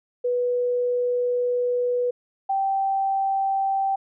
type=tone pair in turn; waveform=sine; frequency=490.8 / 779.4 Hz; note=B4 / G5; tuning=-11 / -10 cents; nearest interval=minor sixth; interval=801 cents; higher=second; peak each=-20 dBFS; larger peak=neither; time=0.24-2.11 / 2.49-3.96 s; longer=first; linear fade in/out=10 ms; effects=none